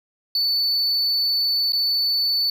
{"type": "tone with dropouts", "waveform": "triangle", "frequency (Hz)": 4487, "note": "C#8", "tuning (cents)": 20, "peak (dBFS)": -17, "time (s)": [0.35, 2.5], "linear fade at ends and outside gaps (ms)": 2, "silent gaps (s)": [1.722, 1.731], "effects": []}